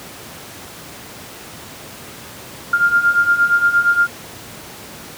sine beating tone pair, 1396.9 / 1405.5 Hz, F6 / F6, 0 / +11 cents, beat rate 8.6 Hz, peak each -17 / -13 dBFS, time 2.73-4.07 s, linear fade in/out 5 ms, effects pink hiss -35 dBFS RMS until 5.17 s + high-pass 100 Hz 12 dB/octave

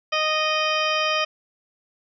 harmonic tone, 620 Hz, D#5, 6 cents flat, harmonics 1 / 2 / 3 / 4 / 5 / 6 / 8 / 9, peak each -26 / -25 / -31 / -26 / -27 / -38 / -33 / -36 dBFS, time 0.12-1.25 s, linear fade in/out 10 ms, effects none

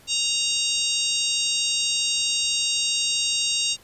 harmonic tone, 932.3 Hz, A#5, in tune, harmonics 3 / 4 / 5 / 6 / 7 / 8 / 9, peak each -27 / -26 / -30 / -30 / -31 / -31 / -33 dBFS, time 0.07-3.77 s, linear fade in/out 50 ms, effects pink hiss -52 dBFS RMS until 3.83 s + resampled to 32000 Hz

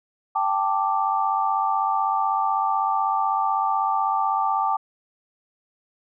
sine chord, G suspended second, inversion none, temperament equal, 784 / 880 / 1174.7 Hz, G5 / A5 / D6, 0 / 0 / 0 cents, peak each -24 dBFS, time 0.35-4.77 s, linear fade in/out 10 ms, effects none

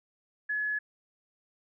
sine tone, 1700 Hz, G#6, 40 cents sharp, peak -28 dBFS, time 0.49-0.79 s, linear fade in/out 10 ms, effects none

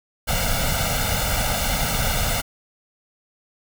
pink noise with comb filter, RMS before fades -22 dBFS, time 0.27-2.42 s, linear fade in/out 20 ms, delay 1.4 ms, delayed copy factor +1, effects none

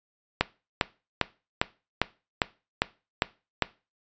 click train, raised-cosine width 0.3 ms, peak -4 dBFS, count 9, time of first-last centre 0.41-3.623 s, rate 2.49 Hz, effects noise-tail reverb RT60 0.3 s tail -19 dB re dry + resampled to 16000 Hz

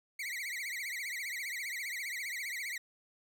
40% pulse tone with vibrato, 2093 Hz, C7, in tune, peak -36 dBFS, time 0.19-2.78 s, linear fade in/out 5 ms, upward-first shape triangle, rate 15 Hz, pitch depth 200 cents each way, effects none

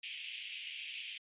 pink band-pass noise, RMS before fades -45 dBFS, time 0.03-1.18 s, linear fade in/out 5 ms, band 2400 to 3300 Hz, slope 48 dB/octave, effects resampled to 8000 Hz

